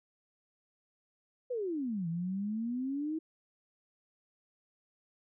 sine exponential two-way sweep, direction down then up, 518 to 162.8 to 324.2 Hz, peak -32 dBFS, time 1.5-3.19 s, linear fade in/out 10 ms, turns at 2.08 s, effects none

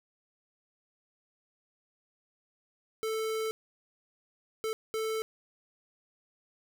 square tone bursts at uneven times, 440.7 Hz, A4, 3 cents sharp, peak -31 dBFS, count 3, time 3.03-3.51 / 4.64-4.73 / 4.94-5.22 s, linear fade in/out 0 ms, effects none

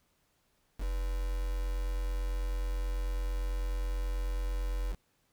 sine tone with quantisation, 44.58 Hz, F1, 36 cents sharp, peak -30 dBFS, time 0.78-4.96 s, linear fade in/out 50 ms, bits 7, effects pink hiss -73 dBFS RMS until 5.32 s

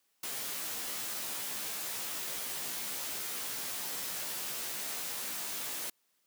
white noise with comb filter, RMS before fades -38 dBFS, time 0.23-5.9 s, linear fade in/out 5 ms, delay 15 ms, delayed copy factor +0.9, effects white hiss -75 dBFS RMS until 6.26 s + high-pass 150 Hz 12 dB/octave

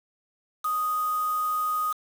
sine tone with quantisation, 1244.5 Hz, D#6, in tune, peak -24 dBFS, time 0.64-1.93 s, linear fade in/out 10 ms, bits 6, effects none

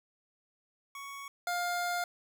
25% pulse tone pair in turn, 1114 / 704.7 Hz, C#6 / F5, +8 / +15 cents, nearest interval minor sixth, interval 793 cents, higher first, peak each -38 / -27 dBFS, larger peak second, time 0.95-1.28 / 1.47-2.04 s, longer second, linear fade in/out 2 ms, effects none

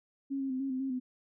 sine tone with pitch steps, 274.2 / 269.9 / 258.5 / 271.8 / 258.5 / 268.4 / 253.6 Hz, C#4 / C#4 / C4 / C#4 / C4 / C4 / B3, -19 / -46 / -21 / -34 / -21 / +44 / +46 cents, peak -31 dBFS, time 0.3-1 s, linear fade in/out 20 ms, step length 100 ms, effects none

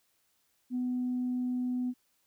sine tone, 249.6 Hz, B3, 19 cents sharp, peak -28 dBFS, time 0.7-1.94 s, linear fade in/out 50 ms, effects tanh soft clip ceiling -25 dBFS + white hiss -73 dBFS RMS until 2.26 s

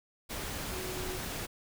sine tone in noise, 369 Hz, F#4, 5 cents flat, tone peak -41 dBFS, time 0.71-1.19 s, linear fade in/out 20 ms, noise pink, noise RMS -38 dBFS, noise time 0.29-1.47 s, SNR -6 dB, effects none

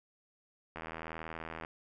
click train, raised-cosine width 0.5 ms, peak -26 dBFS, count 73, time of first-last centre 0.76-1.649 s, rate 81 Hz, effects none

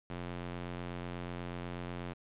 square tone with high-pass filter, 44.09 Hz, F1, 17 cents sharp, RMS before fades -41 dBFS, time 0.09-2.14 s, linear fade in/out 20 ms, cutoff 110 Hz, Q 0.63, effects resampled to 8000 Hz + 10-bit

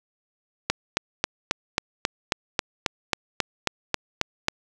click train, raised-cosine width 0.2 ms, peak -3 dBFS, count 15, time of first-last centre 0.7-4.484 s, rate 3.7 Hz, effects none

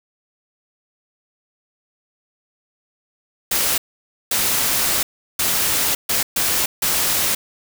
white noise bursts at uneven times, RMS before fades -19 dBFS, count 6, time 3.51-3.78 / 4.31-5.03 / 5.39-5.95 / 6.09-6.23 / 6.36-6.66 / 6.82-7.35 s, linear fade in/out 5 ms, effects none

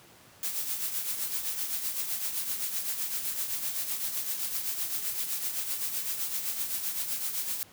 blue noise with tremolo, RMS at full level -30 dBFS, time 0.43-7.63 s, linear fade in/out 0 ms, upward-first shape triangle, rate 7.8 Hz, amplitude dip 60%, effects pink hiss -55 dBFS RMS until 7.72 s + high-pass 100 Hz 12 dB/octave

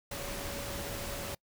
sine tone in noise, 564 Hz, C#5, 30 cents sharp, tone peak -44 dBFS, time 0.11-1.35 s, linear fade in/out 5 ms, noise pink, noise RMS -39 dBFS, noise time 0.11-1.35 s, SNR -8 dB, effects noise-tail reverb RT60 0.1 s tail -25 dB re dry

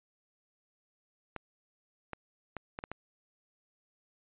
clicks, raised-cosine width 0.5 ms, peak -23 dBFS, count 6, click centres 1.363 / 2.133 / 2.567 / 2.789 / 2.839 / 2.916 s, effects resampled to 8000 Hz

